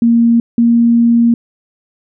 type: tone pair in turn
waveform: sine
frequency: 233.1 / 234.2 Hz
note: A#3 / A#3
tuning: 0 / +8 cents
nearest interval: unison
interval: 8 cents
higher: second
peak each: -6 dBFS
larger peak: neither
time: 0.02-0.4 / 0.58-1.34 s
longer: second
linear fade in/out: 2 ms
effects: none